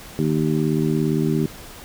harmonic tone, 77.5 Hz, D#2, 6 cents flat, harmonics 2 / 3 / 4 / 5, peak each -21 / -23 / -24 / -25 dBFS, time 0.19-1.46 s, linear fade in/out 0 ms, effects pink hiss -40 dBFS RMS until 1.84 s

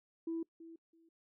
sine tone with echo, 329.6 Hz, E4, in tune, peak -34 dBFS, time 0.27-0.43 s, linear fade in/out 5 ms, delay 330 ms, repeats 2, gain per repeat -15 dB, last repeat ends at 1.09 s, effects noise-tail reverb RT60 0.1 s tail -22 dB re dry + tanh soft clip ceiling -31 dBFS

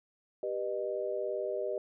sine chord, G augmented, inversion none, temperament just, 392 / 490 / 612.5 Hz, G4 / B4 / D#5, 0 / -14 / -27 cents, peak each -36 / -37 / -35 dBFS, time 0.43-1.78 s, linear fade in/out 2 ms, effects none

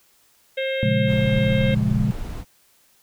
harmonic tone, 532 Hz, C5, 29 cents sharp, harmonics 1 / 3 / 4 / 5 / 6 / 7, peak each -23 / -34 / -30 / -36 / -35 / -37 dBFS, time 0.57-1.75 s, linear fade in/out 10 ms
sine chord, Bb minor seventh, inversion none, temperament equal, 116.54 / 138.59 / 174.61 / 207.7 Hz, Bb2 / Db3 / F3 / Ab3, 0 / 0 / 0 / 0 cents, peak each -22 / -23 / -27 / -22 dBFS, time 0.83-2.11 s, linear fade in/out 0 ms
brown noise, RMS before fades -30 dBFS, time 1.06-2.45 s, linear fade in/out 50 ms
effects white hiss -59 dBFS RMS until 3.02 s

